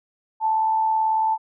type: tone with amplitude modulation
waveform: sine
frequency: 880 Hz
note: A5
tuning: in tune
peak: -16 dBFS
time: 0.4-1.38 s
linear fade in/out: 50 ms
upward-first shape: sine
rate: 78.3 Hz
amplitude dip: 35%
effects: none